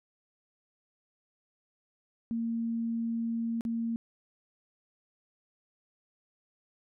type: tone with dropouts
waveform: sine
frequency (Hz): 230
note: A#3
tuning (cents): -23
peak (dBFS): -29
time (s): 2.31-3.96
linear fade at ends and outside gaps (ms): 0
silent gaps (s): 3.609-3.651
effects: none